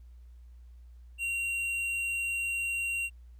triangle tone with tanh clipping, 2754 Hz, F7, 25 cents flat, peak -31 dBFS, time 1.18-3.1 s, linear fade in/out 50 ms, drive 13 dB, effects added 60 Hz sine -48 dBFS peak until 3.39 s + pink hiss -75 dBFS RMS until 3.39 s

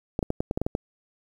clicks, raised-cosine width 2 ms, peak -12 dBFS, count 9, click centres 0.191 / 0.228 / 0.304 / 0.405 / 0.511 / 0.575 / 0.616 / 0.665 / 0.751 s, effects 8-bit

